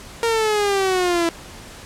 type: exponential sweep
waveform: sawtooth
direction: down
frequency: 466.2 to 332.1 Hz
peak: -13 dBFS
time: 0.23-1.29 s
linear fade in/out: 0 ms
effects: pink hiss -39 dBFS RMS until 1.85 s + low-pass 10000 Hz 12 dB/octave